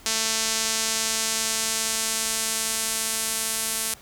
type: tone with band-pass filter sweep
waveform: sawtooth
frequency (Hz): 222.5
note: A3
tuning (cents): +20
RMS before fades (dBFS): -26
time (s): 0.06-3.94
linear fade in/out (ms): 0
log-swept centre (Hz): 6400 to 9900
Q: 1.3
effects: pink hiss -49 dBFS RMS until 4.01 s